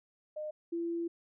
sine tone pair in turn, 610 / 338.1 Hz, D#5 / E4, -34 / +44 cents, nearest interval minor seventh, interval 1022 cents, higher first, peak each -36 / -32 dBFS, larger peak second, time 0.36-0.51 / 0.72-1.08 s, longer second, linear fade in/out 10 ms, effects none

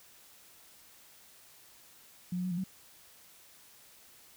sine tone with pitch steps, 179.3 / 180.6 / 184 / 172.3 / 188.2 Hz, F3 / F#3 / F#3 / F3 / F#3, +46 / -42 / -9 / -23 / +30 cents, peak -31 dBFS, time 2.32-2.64 s, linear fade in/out 5 ms, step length 64 ms, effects white hiss -58 dBFS RMS until 4.36 s

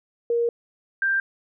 sine tone pair in turn, 470 / 1580.9 Hz, A#4 / G6, +14 / +14 cents, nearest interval octave + major sixth, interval 2100 cents, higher second, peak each -19 dBFS, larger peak neither, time 0.3-0.49 / 1.02-1.2 s, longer first, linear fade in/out 2 ms, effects none

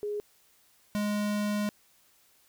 sine / square tone pair in turn, 415.3 / 207.7 Hz, G#4 / G#3, 0 / 0 cents, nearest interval octave, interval 1200 cents, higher first, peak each -30 / -28 dBFS, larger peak second, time 0.03-0.2 / 0.95-1.69 s, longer second, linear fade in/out 0 ms, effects white hiss -64 dBFS RMS until 2.48 s

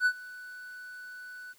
triangle tone with ADSR envelope, 1489 Hz, F#6, 11 cents sharp, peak -18 dBFS, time 0-1.54 s, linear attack 59 ms, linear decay 66 ms, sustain -22 dB, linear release 28 ms, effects white hiss -62 dBFS RMS until 1.58 s

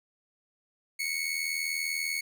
sawtooth tone with amplitude modulation, 2205 Hz, C#7, 10 cents flat, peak -23 dBFS, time 0.99-2.21 s, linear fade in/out 10 ms, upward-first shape sine, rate 80.1 Hz, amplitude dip 70%, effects none

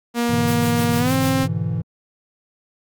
sawtooth tone with pitch glide, 237 to 264.5 Hz, A#3 to C4, +29 to +19 cents, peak -14 dBFS, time 0.14-1.48 s, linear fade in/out 50 ms, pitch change +190 cents, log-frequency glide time 0.98-1.13 s
triangle chord, E dominant seventh, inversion first, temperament equal, 103.83 / 123.47 / 146.83 / 164.81 Hz, G#2 / B2 / D3 / E3, 0 / 0 / 0 / 0 cents, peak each -23 / -25 / -27 / -22 dBFS, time 0.29-1.82 s, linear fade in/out 10 ms
white noise with tremolo, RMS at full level -31 dBFS, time 0.47-1.34 s, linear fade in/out 5 ms, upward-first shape sine, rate 6.6 Hz, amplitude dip 70%
effects Opus 48 kbps

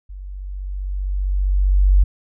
sine tone with level ramp, 47.64 Hz, G1, 49 cents flat, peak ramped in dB -31 to -8 dBFS, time 0.09-2.04 s, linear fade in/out 10 ms, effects none

